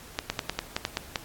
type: clicks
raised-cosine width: 0.2 ms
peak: -9 dBFS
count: 9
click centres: 0.189 / 0.3 / 0.392 / 0.496 / 0.59 / 0.765 / 0.851 / 0.971 / 1.158 s
effects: pink hiss -47 dBFS RMS until 1.24 s + AAC 64 kbps